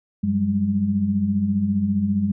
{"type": "tone cluster", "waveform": "sine", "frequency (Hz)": [96, 187.8, 202.7], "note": ["G2", "F#3", "G#3"], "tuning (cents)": [-36, 26, -42], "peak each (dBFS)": [-27, -27, -19], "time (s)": [0.23, 2.32], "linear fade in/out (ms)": 10, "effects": []}